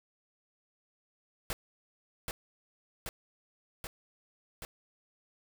pink noise with echo, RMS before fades -35 dBFS, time 1.5-1.53 s, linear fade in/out 0 ms, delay 780 ms, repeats 4, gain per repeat -2 dB, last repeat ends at 4.65 s, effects none

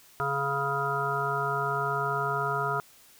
harmonic tone, 139.7 Hz, C#3, 14 cents sharp, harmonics 1 / 3 / 5 / 7 / 9 / 10, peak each -35 / -34 / -34 / -33 / -31 / -33 dBFS, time 0.2-2.8 s, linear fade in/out 0 ms, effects white hiss -56 dBFS RMS until 3.19 s

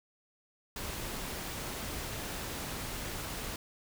pink noise, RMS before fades -39 dBFS, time 0.76-3.56 s, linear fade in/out 2 ms, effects none

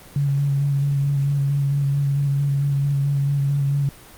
sine tone with vibrato, 140.6 Hz, C#3, 25 cents sharp, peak -17 dBFS, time 0.16-3.89 s, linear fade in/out 2 ms, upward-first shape square, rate 4.5 Hz, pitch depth 17 cents each way, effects pink hiss -44 dBFS RMS until 4.17 s + Opus 24 kbps

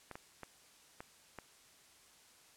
clicks, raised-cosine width 0.5 ms, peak -30 dBFS, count 5, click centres 0.113 / 0.155 / 0.433 / 1.005 / 1.387 s, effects white hiss -63 dBFS RMS until 2.56 s + low-pass 10000 Hz 12 dB/octave

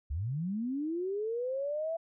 sine linear sweep, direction up, 62.5 to 669 Hz, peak -31 dBFS, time 0.1-1.97 s, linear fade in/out 10 ms, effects none

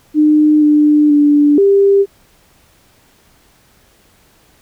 sine tone with pitch steps, 303.1 / 298.6 / 292.4 / 396.9 Hz, D#4 / D4 / D4 / G4, -45 / +29 / -7 / +22 cents, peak -6 dBFS, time 0.14-2.06 s, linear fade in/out 50 ms, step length 480 ms, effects pink hiss -51 dBFS RMS until 4.61 s

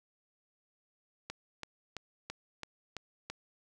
click train, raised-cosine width 0.2 ms, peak -22 dBFS, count 7, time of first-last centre 1.3-3.3 s, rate 3 Hz, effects none

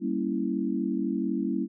sine chord, G diminished seventh, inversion none, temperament equal, 196 / 233.1 / 277.2 / 329.6 Hz, G3 / Bb3 / Db4 / Fb4, 0 / 0 / 0 / 0 cents, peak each -31 dBFS, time 0-1.68 s, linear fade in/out 50 ms, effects none

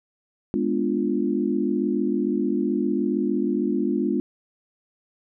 sine chord, G# diminished seventh, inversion none, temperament equal, 207.7 / 246.9 / 293.7 / 349.2 Hz, G#3 / B3 / D4 / F4, 0 / 0 / 0 / 0 cents, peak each -26 dBFS, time 0.54-4.2 s, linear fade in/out 0 ms, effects none

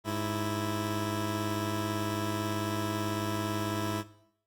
15% pulse tone pair together, 103.83 / 329.6 Hz, G#2 / E4, 0 / 0 cents, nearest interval octave + minor sixth, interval 2000 cents, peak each -27 dBFS, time 0.04-4.04 s, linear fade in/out 50 ms, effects noise-tail reverb RT60 0.7 s tail -17 dB re dry + Opus 48 kbps

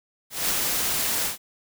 white noise with ADSR envelope, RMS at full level -23 dBFS, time 0.3-1.38 s, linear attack 190 ms, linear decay 36 ms, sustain -2 dB, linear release 130 ms, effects none

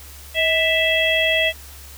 harmonic tone with a mistuned harmonic, 659.3 Hz, E5, in tune, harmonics 1 / 3 / 4 / 5, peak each -21 / -21 / -21 / -21 dBFS, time 0.34-1.53 s, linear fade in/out 50 ms, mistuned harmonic 1, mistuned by -51 cents, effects added 70 Hz sine -40 dBFS peak until 1.97 s + white hiss -42 dBFS RMS until 1.97 s

